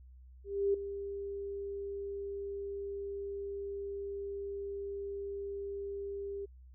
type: tone with ADSR envelope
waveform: sine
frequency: 398.8 Hz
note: G4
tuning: 30 cents sharp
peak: -25 dBFS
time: 0.44-6.46 s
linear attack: 300 ms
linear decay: 6 ms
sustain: -12 dB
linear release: 15 ms
effects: added 63 Hz sine -52 dBFS peak until 6.74 s